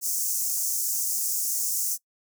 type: high-pass noise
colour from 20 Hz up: pink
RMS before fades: -27 dBFS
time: 0.01-1.98 s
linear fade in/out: 50 ms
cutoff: 5800 Hz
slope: 48 dB/octave
effects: noise-tail reverb RT60 0.1 s tail -22 dB re dry